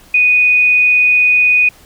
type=tone; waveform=sine; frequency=2481 Hz; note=D#7; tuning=6 cents flat; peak=-7 dBFS; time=0.14-1.69 s; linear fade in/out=5 ms; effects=pink hiss -44 dBFS RMS until 1.85 s